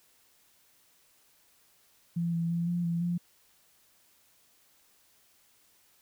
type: tone with pitch steps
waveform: sine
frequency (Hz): 169.9 / 167.6 / 170 / 174 / 169.3 / 174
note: F3 / E3 / F3 / F3 / E3 / F3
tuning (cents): -47 / +29 / -46 / -6 / +46 / -6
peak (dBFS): -27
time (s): 2.16-3.18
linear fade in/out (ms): 10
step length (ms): 170
effects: white hiss -65 dBFS RMS until 6.01 s